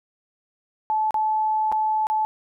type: tone with dropouts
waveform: sine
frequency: 866 Hz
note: A5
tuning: 28 cents flat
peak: -19 dBFS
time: 0.9-2.25 s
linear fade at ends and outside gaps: 0 ms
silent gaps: 1.108-1.143 / 1.717-1.724 / 2.069-2.1 s
effects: none